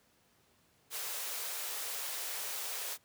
white high-pass noise, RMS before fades -39 dBFS, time 0.9-2.98 s, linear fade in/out 50 ms, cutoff 400 Hz, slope 48 dB/octave, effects pink hiss -69 dBFS RMS until 3.04 s + high-pass 80 Hz 12 dB/octave

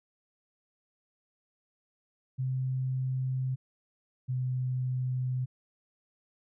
sine tone pair in turn, 130 / 127.62 Hz, C3 / C3, -11 / -43 cents, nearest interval unison, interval 32 cents, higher first, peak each -28 dBFS, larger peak neither, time 2.38-3.56 / 4.28-5.46 s, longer neither, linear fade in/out 20 ms, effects none

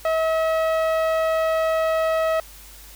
sawtooth tone with low-pass filter, 643 Hz, E5, 43 cents flat, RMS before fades -21 dBFS, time 0.05-2.4 s, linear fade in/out 2 ms, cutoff 2100 Hz, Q 0.55, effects added 50 Hz sine -45 dBFS peak until 2.95 s + white hiss -45 dBFS RMS until 2.95 s

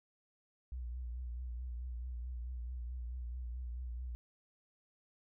sine tone with vibrato, 61 Hz, B1, 21 cents flat, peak -39 dBFS, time 0.72-4.15 s, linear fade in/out 0 ms, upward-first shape triangle, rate 4.6 Hz, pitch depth 75 cents each way, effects none

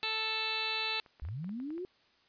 harmonic tone, 440 Hz, A4, in tune, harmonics 1 / 2 / 3 / 4 / 5 / 6 / 7 / 8 / 9 / 10, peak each -46 / -42 / -44 / -45 / -45 / -36 / -47 / -41 / -37 / -43 dBFS, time 0.03-1 s, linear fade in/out 0 ms
clicks, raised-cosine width 0.5 ms, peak -40 dBFS, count 9, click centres 1.062 / 1.198 / 1.251 / 1.287 / 1.444 / 1.493 / 1.601 / 1.705 / 1.78 s
sine linear sweep, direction up, 59.7 to 378.4 Hz, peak -36 dBFS, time 1.22-1.85 s, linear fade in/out 0 ms
effects white hiss -67 dBFS RMS until 2.28 s + resampled to 11025 Hz

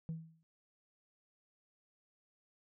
sine tone with exponential decay, 162.1 Hz, E3, 29 cents flat, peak -33 dBFS, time 0.09-0.43 s, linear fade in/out 0 ms, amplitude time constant 72 ms, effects tanh soft clip ceiling -35 dBFS

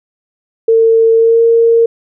sine tone with pitch glide, 452.4 to 460.8 Hz, A4 to A#4, +48 to -20 cents, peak -5 dBFS, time 0.68-1.86 s, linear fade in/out 5 ms, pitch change +32 cents, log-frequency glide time 1.14-1.42 s, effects none

